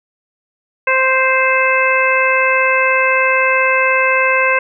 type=harmonic tone; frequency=523 Hz; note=C5; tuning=1 cent flat; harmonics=1 / 2 / 3 / 4 / 5; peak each=-17 / -17 / -17 / -17 / -17 dBFS; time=0.87-4.59 s; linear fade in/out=5 ms; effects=none